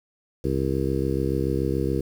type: harmonic tone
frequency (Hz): 67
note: C2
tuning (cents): +42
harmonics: 1 / 2 / 3 / 4 / 5 / 6 / 7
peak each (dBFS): -29 / -28 / -32 / -31 / -28 / -29 / -31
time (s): 0.44-2.01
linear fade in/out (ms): 5
effects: 8-bit